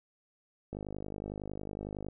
click train, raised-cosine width 2 ms, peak -26 dBFS, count 70, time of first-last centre 0.73-2.086 s, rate 50.9 Hz, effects none

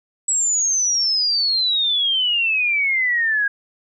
sine exponential sweep, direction down, 7860 to 1625 Hz, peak -16 dBFS, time 0.28-3.48 s, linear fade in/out 5 ms, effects none

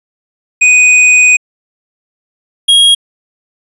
square tone pair in turn, 2489 / 3279 Hz, D#7 / G#7, 0 / -23 cents, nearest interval perfect fourth, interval 477 cents, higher second, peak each -4 dBFS, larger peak neither, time 0.61-1.37 / 2.68-2.95 s, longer first, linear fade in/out 10 ms, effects resampled to 24000 Hz

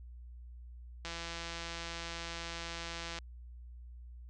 click train, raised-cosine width 0.2 ms, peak -24 dBFS, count 360, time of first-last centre 1.05-3.187 s, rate 168 Hz, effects added 60 Hz sine -47 dBFS peak until 4.29 s + resampled to 22050 Hz

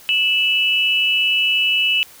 sine tone pair together, 2629 / 2946 Hz, E7 / F#7, -5 / -8 cents, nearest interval major second, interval 197 cents, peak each -17 dBFS, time 0.09-2.03 s, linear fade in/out 0 ms, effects white hiss -44 dBFS RMS until 2.2 s

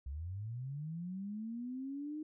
sine linear sweep, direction up, 63.7 to 311.1 Hz, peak -39 dBFS, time 0.06-2.23 s, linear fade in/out 5 ms, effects none

